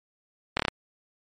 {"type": "slowing click train", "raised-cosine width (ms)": 0.3, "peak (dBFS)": -7, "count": 5, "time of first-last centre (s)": [0.57, 0.683], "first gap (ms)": 25, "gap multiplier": 1.08, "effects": ["MP3 64 kbps"]}